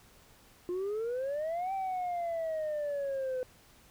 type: exponential two-way sweep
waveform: sine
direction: up then down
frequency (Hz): 349.2 to 781 to 504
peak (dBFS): -29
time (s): 0.69-3.43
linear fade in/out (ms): 0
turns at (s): 1.73
effects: tanh soft clip ceiling -30 dBFS + pink hiss -60 dBFS RMS until 3.9 s